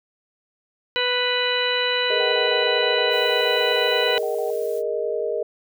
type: harmonic tone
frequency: 494.7 Hz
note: B4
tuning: 3 cents sharp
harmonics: 1 / 2 / 3 / 4 / 5 / 6 / 8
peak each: -25 / -30 / -28 / -28 / -30 / -25 / -27 dBFS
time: 0.96-4.18 s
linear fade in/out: 0 ms
type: chord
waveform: sine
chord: Ab suspended second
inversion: none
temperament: equal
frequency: 415.3 / 466.2 / 622.3 Hz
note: Ab4 / Bb4 / Eb5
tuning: 0 / 0 / 0 cents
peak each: -27 / -25 / -27 dBFS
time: 2.1-5.43 s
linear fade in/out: 5 ms
type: tone bursts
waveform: sine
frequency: 759 Hz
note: F#5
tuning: 44 cents sharp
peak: -31 dBFS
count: 15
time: 2.2-4.504 s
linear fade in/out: 2 ms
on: 120 ms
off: 36 ms
type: noise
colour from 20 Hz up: blue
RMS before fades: -45 dBFS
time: 3.09-4.83 s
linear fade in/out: 50 ms
effects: none